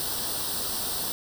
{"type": "noise with comb filter", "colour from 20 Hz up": "white", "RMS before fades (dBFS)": -30, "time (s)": [0, 1.12], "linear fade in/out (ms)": 0, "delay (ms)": 0.22, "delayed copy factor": 0.75, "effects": []}